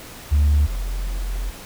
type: tone pair in turn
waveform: sine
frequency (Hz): 73.42 / 43.77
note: D2 / F1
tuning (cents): 0 / +5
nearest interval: major sixth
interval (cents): 895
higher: first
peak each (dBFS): -11 / -22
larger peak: first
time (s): 0.31-0.67 / 0.67-1.51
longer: second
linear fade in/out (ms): 20
effects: tanh soft clip ceiling -11 dBFS + pink hiss -39 dBFS RMS until 1.65 s